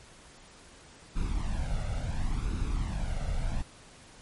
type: noise with flanger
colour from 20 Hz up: brown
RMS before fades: -30 dBFS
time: 1.15-3.63 s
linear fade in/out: 20 ms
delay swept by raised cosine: 0.77 to 1.45 ms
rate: 0.71 Hz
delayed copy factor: +0.85
effects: pink hiss -53 dBFS RMS until 4.21 s + MP3 48 kbps